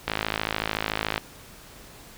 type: click train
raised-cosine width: 0.3 ms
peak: -8 dBFS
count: 60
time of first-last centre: 0.08-1.179 s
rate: 53.7 Hz
effects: pink hiss -47 dBFS RMS until 2.17 s